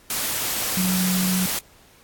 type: tone in noise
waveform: sine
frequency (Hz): 184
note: F#3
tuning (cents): -9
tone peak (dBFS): -20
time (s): 0.77-1.46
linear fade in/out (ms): 2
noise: white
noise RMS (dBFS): -25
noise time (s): 0.1-1.59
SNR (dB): +2
effects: pink hiss -53 dBFS RMS until 2.03 s + AAC 64 kbps